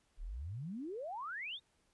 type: exponential sweep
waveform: sine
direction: up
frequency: 31.51 to 3818 Hz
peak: -40 dBFS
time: 0.17-1.6 s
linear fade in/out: 50 ms
effects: pink hiss -75 dBFS RMS until 1.93 s + resampled to 24000 Hz